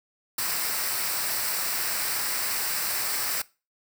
white noise with comb filter, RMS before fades -28 dBFS, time 0.38-3.42 s, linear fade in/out 5 ms, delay 0.3 ms, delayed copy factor -0.55, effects noise-tail reverb RT60 0.3 s tail -21 dB re dry

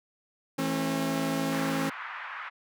sawtooth chord, A major, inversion second, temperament equal with one note detuned, 164.81 / 220 / 270.2 Hz, E3 / A3 / C#4, 0 / 0 / -44 cents, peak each -29 / -31 / -25 dBFS, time 0.58-1.9 s, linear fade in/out 10 ms
white band-pass noise, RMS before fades -39 dBFS, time 1.51-2.5 s, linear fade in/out 20 ms, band 1000 to 1900 Hz, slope 24 dB/octave
effects none

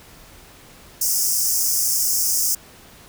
pink high-pass noise, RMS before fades -20 dBFS, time 1.01-2.55 s, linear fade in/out 5 ms, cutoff 5100 Hz, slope 96 dB/octave, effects pink hiss -46 dBFS RMS until 3.08 s

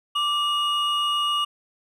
triangle tone pair together, 1174.7 / 2879 Hz, D6 / F#7, 0 / -48 cents, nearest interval octave + major third, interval 1552 cents, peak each -22 dBFS, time 0.15-1.45 s, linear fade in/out 10 ms, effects none

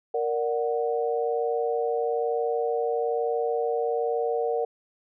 sine chord, Bb augmented, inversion none, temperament equal, 466.2 / 587.3 / 740 Hz, Bb4 / D5 / F#5, 0 / 0 / 0 cents, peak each -25 / -31 / -30 dBFS, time 0.14-4.65 s, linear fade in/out 5 ms, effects none

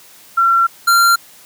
sine / square tone pair in turn, 1361 / 1380 Hz, F6 / F6, -45 / -21 cents, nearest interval unison, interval 24 cents, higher second, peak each -9 dBFS, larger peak neither, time 0.37-0.67 / 0.87-1.16 s, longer first, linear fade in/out 10 ms, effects white hiss -43 dBFS RMS until 1.45 s + high-pass 100 Hz 12 dB/octave

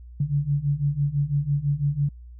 sine beating tone pair, 140.2 / 146.2 Hz, C#3 / D3, +20 / -7 cents, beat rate 6 Hz, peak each -25 / -23 dBFS, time 0.2-2.09 s, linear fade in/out 5 ms, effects added 60 Hz sine -40 dBFS peak until 2.39 s

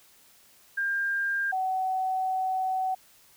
sine tone pair in turn, 1600 / 753.1 Hz, G6 / F#5, +35 / +30 cents, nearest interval octave + minor second, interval 1305 cents, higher first, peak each -25 dBFS, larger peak neither, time 0.77-1.52 / 1.52-2.95 s, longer second, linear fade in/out 10 ms, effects white hiss -58 dBFS RMS until 3.36 s

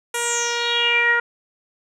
10% pulse tone with low-pass filter sweep, 473.8 Hz, A#4, 28 cents sharp, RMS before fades -20 dBFS, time 0.14-1.2 s, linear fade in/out 5 ms, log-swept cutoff 10000 to 1600 Hz, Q 6.7, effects none

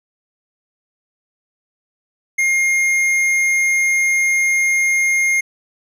triangle tone with tanh clipping, 2130 Hz, C7, 30 cents sharp, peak -15 dBFS, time 2.38-5.41 s, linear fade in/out 10 ms, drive 15 dB, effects none

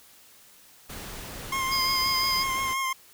pink noise, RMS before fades -39 dBFS, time 0.89-2.74 s, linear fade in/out 10 ms
25% pulse tone with vibrato, 1063 Hz, C6, 27 cents sharp, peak -22 dBFS, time 1.52-2.93 s, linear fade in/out 5 ms, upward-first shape sine, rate 5.7 Hz, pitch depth 26 cents each way
square tone, 4978 Hz, D#8, in tune, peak -26 dBFS, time 1.71-2.44 s, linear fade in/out 20 ms
effects white hiss -54 dBFS RMS until 3.13 s

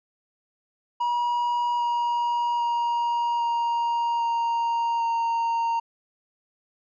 triangle tone with pitch steps, 960 / 952.8 / 945.7 / 938.6 / 931.6 / 924.6 Hz, B5 / A#5 / A#5 / A#5 / A#5 / A#5, -49 / +38 / +25 / +12 / -1 / -14 cents, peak -20 dBFS, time 1-5.8 s, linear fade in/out 10 ms, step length 800 ms, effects resampled to 16000 Hz

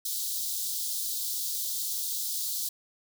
white high-pass noise, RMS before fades -32 dBFS, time 0.05-2.69 s, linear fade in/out 5 ms, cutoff 3600 Hz, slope 48 dB/octave, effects none

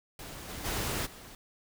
pink noise with level steps, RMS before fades -44 / -41 / -33 / -49 dBFS, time 0.19-1.35 s, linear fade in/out 2 ms, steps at 0.48 / 0.64 / 1.05 s, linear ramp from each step 20 ms, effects none

